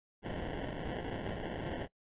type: noise with sample-and-hold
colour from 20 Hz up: white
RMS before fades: -39 dBFS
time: 0.22-1.88 s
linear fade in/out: 50 ms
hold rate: 1225 Hz
effects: noise-tail reverb RT60 0.1 s tail -21 dB re dry + resampled to 8000 Hz